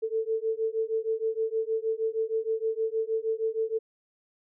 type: beating tone pair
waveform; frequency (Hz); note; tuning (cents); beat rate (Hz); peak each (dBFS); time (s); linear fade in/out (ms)
sine; 441.7 / 448.1; A4 / A4; +7 / +32; 6.4; -29; 0.02-3.79; 20
effects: none